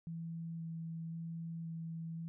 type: tone with vibrato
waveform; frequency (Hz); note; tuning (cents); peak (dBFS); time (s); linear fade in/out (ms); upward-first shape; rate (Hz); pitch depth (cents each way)
sine; 164.81; E3; 0; -40; 0.07-2.28; 0; square; 0.95; 8
effects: none